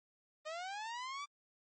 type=linear sweep; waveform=sawtooth; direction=up; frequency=603 to 1174.7 Hz; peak=-37 dBFS; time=0.45-1.26 s; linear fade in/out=20 ms; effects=low-pass 7000 Hz 12 dB/octave + MP3 32 kbps